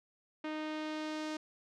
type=tone with low-pass filter sweep; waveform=sawtooth; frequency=308.8 Hz; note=D#4; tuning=13 cents flat; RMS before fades=-39 dBFS; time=0.44-1.37 s; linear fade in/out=5 ms; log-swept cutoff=2800 to 6000 Hz; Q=1.1; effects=none